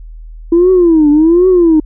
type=tone with vibrato; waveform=sine; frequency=330.9 Hz; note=E4; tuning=7 cents sharp; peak=-3 dBFS; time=0.52-1.8 s; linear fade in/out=5 ms; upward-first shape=triangle; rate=1.3 Hz; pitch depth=230 cents each way; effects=tanh soft clip ceiling -1 dBFS + added 40 Hz sine -27 dBFS peak until 1.85 s